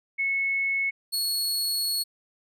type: tone pair in turn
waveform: sine / sawtooth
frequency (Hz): 2196 / 4355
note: C#7 / C#8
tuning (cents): -17 / -31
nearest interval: octave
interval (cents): 1186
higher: second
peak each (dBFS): -23 / -22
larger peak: second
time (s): 0.18-0.91 / 1.12-2.04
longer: second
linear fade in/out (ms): 20
effects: none